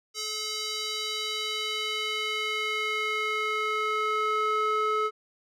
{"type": "tone with band-pass filter sweep", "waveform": "square", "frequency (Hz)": 430, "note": "A4", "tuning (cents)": -40, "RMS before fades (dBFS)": -29, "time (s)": [0.14, 5.11], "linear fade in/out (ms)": 50, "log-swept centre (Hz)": [5400, 1100], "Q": 1.9, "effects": []}